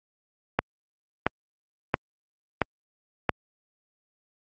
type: click train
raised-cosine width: 0.5 ms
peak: -5 dBFS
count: 5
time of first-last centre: 0.59-3.293 s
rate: 1.48 Hz
effects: high-pass 60 Hz 12 dB/octave + Opus 48 kbps